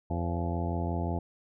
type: harmonic tone with a mistuned harmonic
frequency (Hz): 85.6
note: F2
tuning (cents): -34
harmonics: 1 / 2 / 3 / 4 / 5 / 6 / 7 / 8 / 9 / 10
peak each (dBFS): -31 / -35 / -38 / -39 / -44 / -44 / -46 / -39 / -46 / -41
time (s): 0.1-1.19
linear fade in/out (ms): 5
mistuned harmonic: 7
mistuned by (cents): -89
effects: none